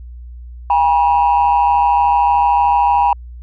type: tone pair together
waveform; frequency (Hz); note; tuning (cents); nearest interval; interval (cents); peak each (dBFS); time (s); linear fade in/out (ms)
sine; 810 / 963.3; G#5 / B5; -43 / -43; minor third; 300; -11; 0.7-3.13; 2
effects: tanh soft clip ceiling -6 dBFS + added 60 Hz sine -30 dBFS peak until 3.42 s